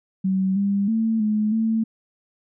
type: tone with pitch steps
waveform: sine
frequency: 190 / 199.6 / 223.7 / 213 / 223.1 Hz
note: F#3 / G3 / A3 / G#3 / A3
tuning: +46 / +32 / +29 / +44 / +24 cents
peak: -18 dBFS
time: 0.24-1.84 s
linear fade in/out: 10 ms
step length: 320 ms
effects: none